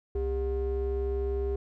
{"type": "ring-modulated tone", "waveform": "triangle", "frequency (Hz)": 166.7, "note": "E3", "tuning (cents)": 20, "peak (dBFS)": -22, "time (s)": [0.15, 1.56], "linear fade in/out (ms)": 5, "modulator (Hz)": 233, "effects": []}